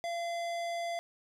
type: tone with hard clipping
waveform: sine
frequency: 684 Hz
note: F5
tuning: 36 cents flat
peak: -35 dBFS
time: 0.04-0.99 s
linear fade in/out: 0 ms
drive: 17 dB
effects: none